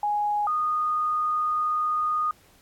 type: tone pair in turn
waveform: sine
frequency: 830.6 / 1232 Hz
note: G#5 / D#6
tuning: 0 / -17 cents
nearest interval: perfect fifth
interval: 683 cents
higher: second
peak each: -22 dBFS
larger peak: neither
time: 0.03-0.47 / 0.47-2.31 s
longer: second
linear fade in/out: 2 ms
effects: pink hiss -58 dBFS RMS until 2.61 s + AAC 64 kbps